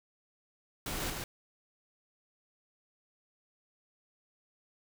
pink noise with echo, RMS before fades -37 dBFS, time 0.86-1.1 s, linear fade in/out 2 ms, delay 140 ms, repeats 1, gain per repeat -2 dB, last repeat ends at 1.24 s, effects none

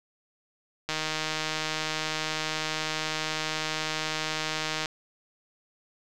click train, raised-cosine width 0.2 ms, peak -12 dBFS, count 620, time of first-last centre 0.89-4.858 s, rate 156 Hz, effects none

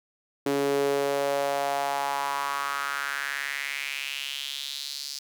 sawtooth tone with high-pass filter sweep, 140.4 Hz, C#3, 22 cents sharp, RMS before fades -29 dBFS, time 0.46-5.19 s, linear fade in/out 5 ms, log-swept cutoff 340 to 4900 Hz, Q 3.9, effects none

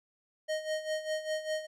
square tone with tremolo, 622.3 Hz, D#5, in tune, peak -30 dBFS, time 0.48-1.67 s, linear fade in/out 20 ms, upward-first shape sine, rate 5 Hz, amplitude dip 75%, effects low-pass 8000 Hz 12 dB/octave

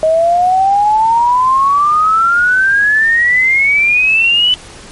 sine exponential sweep, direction up, 626 to 3010 Hz, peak -7 dBFS, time 0.03-4.54 s, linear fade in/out 0 ms, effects pink hiss -34 dBFS RMS until 4.91 s + MP3 48 kbps

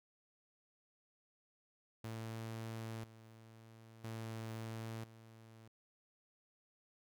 sawtooth tone with tremolo, 112.4 Hz, A2, 37 cents sharp, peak -39 dBFS, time 2.04-5.68 s, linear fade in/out 5 ms, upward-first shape square, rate 0.5 Hz, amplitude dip 80%, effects none

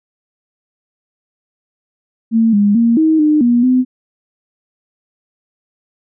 sine tone with pitch steps, 226 / 204.2 / 232.3 / 316.6 / 303.2 / 240 / 254.4 Hz, A3 / G#3 / A#3 / D#4 / D#4 / B3 / C4, +47 / -29 / -6 / +30 / -45 / -49 / -48 cents, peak -8 dBFS, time 2.31-3.85 s, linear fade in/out 50 ms, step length 220 ms, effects none

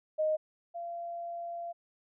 sine tone pair in turn, 621 / 686 Hz, D#5 / F5, -3 / -31 cents, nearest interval major second, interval 172 cents, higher second, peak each -26 / -36 dBFS, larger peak first, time 0.18-0.37 / 0.74-1.73 s, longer second, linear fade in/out 20 ms, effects none

